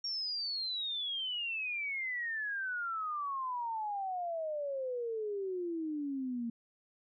sine exponential sweep, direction down, 5588 to 228.9 Hz, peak -34 dBFS, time 0.04-6.5 s, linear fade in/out 5 ms, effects none

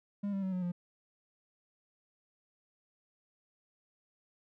triangle tone with pitch steps, 202.4 / 195.51 / 188.85 / 182.41 / 176.2 Hz, G#3 / G3 / F#3 / F#3 / F3, -44 / -4 / +36 / -24 / +16 cents, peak -30 dBFS, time 0.23-0.72 s, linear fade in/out 10 ms, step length 98 ms, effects none

